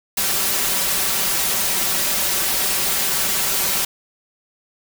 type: noise with comb filter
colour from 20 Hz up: white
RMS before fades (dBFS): -20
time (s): 0.17-3.85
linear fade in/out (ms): 5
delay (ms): 5.2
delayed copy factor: +0.6
effects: none